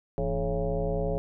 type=tone with frequency modulation; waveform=sine; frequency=293.7 Hz; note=D4; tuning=in tune; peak=-25 dBFS; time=0.18-1.18 s; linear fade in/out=0 ms; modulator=129 Hz; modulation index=2.7; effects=none